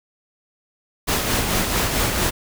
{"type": "noise with tremolo", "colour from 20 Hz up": "pink", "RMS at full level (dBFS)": -19, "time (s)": [1.07, 2.31], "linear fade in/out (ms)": 20, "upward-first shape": "triangle", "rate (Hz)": 4.5, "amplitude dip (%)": 45, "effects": []}